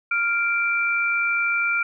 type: tone pair together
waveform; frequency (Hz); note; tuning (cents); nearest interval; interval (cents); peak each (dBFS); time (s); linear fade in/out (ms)
sine; 1396.9 / 2349; F6 / D7; 0 / 0; major sixth; 900; -22; 0.11-1.83; 5
effects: none